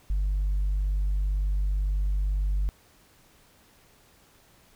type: tone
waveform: sine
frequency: 49 Hz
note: G1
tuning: in tune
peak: -21 dBFS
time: 0.1-2.69 s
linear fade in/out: 0 ms
effects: tanh soft clip ceiling -21 dBFS + pink hiss -59 dBFS RMS until 4.75 s